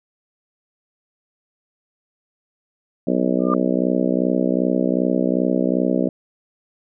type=harmonic tone; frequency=62.6 Hz; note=B1; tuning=24 cents sharp; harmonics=3 / 4 / 5 / 6 / 7 / 8 / 9 / 10; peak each=-23 / -21 / -23 / -28 / -27 / -28 / -26 / -29 dBFS; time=3.07-6.09 s; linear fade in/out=5 ms
type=tone with exponential growth; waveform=sine; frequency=1200 Hz; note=D6; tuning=37 cents sharp; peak=-15 dBFS; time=3.39-3.54 s; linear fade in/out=2 ms; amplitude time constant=32 ms
effects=none